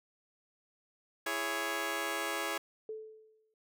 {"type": "chord", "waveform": "10% pulse", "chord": "C# minor", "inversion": "first", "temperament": "just", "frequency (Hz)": [332.6, 415.8, 554.4], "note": ["E4", "G#4", "C#5"], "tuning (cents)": [16, 2, 0], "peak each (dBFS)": -30, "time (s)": [1.26, 2.58], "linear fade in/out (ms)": 5}
{"type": "tone with exponential decay", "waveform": "sine", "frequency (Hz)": 436.4, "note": "A4", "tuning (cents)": -14, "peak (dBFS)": -36, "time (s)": [2.89, 3.54], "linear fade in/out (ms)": 2, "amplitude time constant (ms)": 140}
{"effects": []}